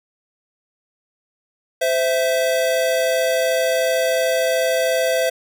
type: tone pair together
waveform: square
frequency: 516.5 / 659.3 Hz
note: C5 / E5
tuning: -22 / 0 cents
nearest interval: major third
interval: 422 cents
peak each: -20 dBFS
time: 1.81-5.3 s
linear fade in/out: 10 ms
effects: none